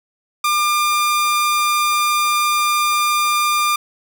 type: tone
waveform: sawtooth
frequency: 1199 Hz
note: D6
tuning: 36 cents sharp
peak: -11 dBFS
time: 0.44-3.76 s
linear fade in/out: 5 ms
effects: none